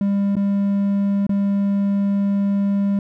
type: tone with dropouts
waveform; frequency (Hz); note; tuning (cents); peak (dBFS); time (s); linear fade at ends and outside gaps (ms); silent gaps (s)
triangle; 199.7; G3; +32; -14; 0.01-2.99; 2; 0.355-0.366 / 1.267-1.293
effects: none